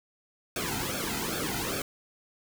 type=noise with flanger; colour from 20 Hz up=pink; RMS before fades=-32 dBFS; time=0.56-1.82 s; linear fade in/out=2 ms; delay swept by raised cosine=1 to 1.8 ms; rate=2.5 Hz; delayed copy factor=-0.85; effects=none